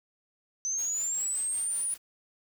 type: linear sweep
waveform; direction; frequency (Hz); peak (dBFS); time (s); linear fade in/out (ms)
sine; up; 6070 to 9730; -28; 0.65-1.94; 0
type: noise with tremolo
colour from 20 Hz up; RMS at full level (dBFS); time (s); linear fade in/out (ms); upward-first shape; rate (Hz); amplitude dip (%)
white; -46; 0.77-1.98; 20; triangle; 5.2; 70
effects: none